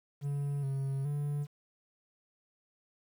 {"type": "tone with pitch steps", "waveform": "triangle", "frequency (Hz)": [142.3, 136.1, 145.3], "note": ["C#3", "C#3", "D3"], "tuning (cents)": [46, -31, -18], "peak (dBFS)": -29, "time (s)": [0.21, 1.47], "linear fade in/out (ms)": 50, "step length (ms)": 420, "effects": ["10-bit"]}